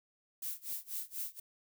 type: noise with tremolo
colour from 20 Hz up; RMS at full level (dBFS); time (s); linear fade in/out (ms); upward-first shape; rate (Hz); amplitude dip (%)
violet; -38; 0.42-1.4; 5; sine; 4.1; 95
effects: none